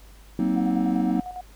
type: chord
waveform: triangle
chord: C half-diminished seventh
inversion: second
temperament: just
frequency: 188.37 / 235.5 / 261.6 / 314 Hz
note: Gb3 / Bb3 / C4 / Eb4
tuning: +31 / +18 / 0 / +16 cents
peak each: -24 dBFS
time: 0.39-1.2 s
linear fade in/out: 2 ms
type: tone with tremolo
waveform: sine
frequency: 728 Hz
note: F#5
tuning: 28 cents flat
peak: -31 dBFS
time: 0.56-1.41 s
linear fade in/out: 5 ms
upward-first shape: square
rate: 10 Hz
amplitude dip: 60%
effects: added 50 Hz sine -46 dBFS peak until 1.55 s + pink hiss -54 dBFS RMS until 1.55 s